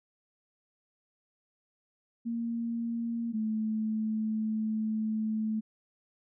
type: tone pair in turn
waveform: sine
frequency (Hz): 232.3 / 217.9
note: A#3 / A3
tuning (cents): -6 / -17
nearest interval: minor second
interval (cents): 111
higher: first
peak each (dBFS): -30 / -28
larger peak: second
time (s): 2.25-3.33 / 3.33-5.61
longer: second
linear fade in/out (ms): 20
effects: none